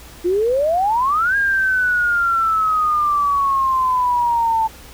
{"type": "exponential two-way sweep", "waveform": "sine", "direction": "up then down", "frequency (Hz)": [340, 1631, 882], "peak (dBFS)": -14, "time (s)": [0.24, 4.68], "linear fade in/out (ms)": 20, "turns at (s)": 1.36, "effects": ["added 60 Hz sine -41 dBFS peak until 4.93 s", "pink hiss -41 dBFS RMS until 4.93 s"]}